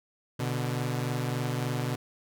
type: tone pair together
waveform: sawtooth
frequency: 123.37 / 146.83 Hz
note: B2 / D3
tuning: -1 / 0 cents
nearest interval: minor third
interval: 301 cents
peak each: -26 / -29 dBFS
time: 0.39-1.96 s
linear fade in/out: 10 ms
effects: none